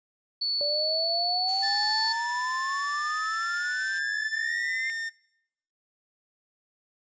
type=tone; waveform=sine; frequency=4447 Hz; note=C#8; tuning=5 cents sharp; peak=-25 dBFS; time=0.41-2.13 s; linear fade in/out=10 ms
type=exponential sweep; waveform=sine; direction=up; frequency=577 to 2109 Hz; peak=-29 dBFS; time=0.61-4.9 s; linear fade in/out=0 ms
type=noise; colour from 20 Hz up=blue; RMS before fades=-40 dBFS; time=1.47-4 s; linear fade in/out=20 ms
type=tone with pitch glide; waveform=45% pulse; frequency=1760 to 1815.8 Hz; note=A6 to A#6; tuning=0 to -46 cents; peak=-30 dBFS; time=1.62-5.1 s; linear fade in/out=20 ms; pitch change=+54 cents; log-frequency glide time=4.4-4.58 s
effects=noise-tail reverb RT60 0.8 s tail -22 dB re dry + resampled to 16000 Hz